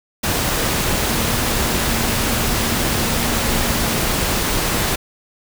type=tone in noise; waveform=sine; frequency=230 Hz; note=A#3; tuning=23 cents flat; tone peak=-27 dBFS; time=1.05-3.99 s; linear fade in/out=10 ms; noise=pink; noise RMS=-19 dBFS; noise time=0.23-4.96 s; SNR=-11 dB; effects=none